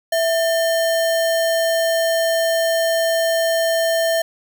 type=tone with sample-and-hold; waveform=sine; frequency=659.3 Hz; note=E5; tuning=in tune; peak=-15 dBFS; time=0.12-4.22 s; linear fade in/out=5 ms; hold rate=2450 Hz; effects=none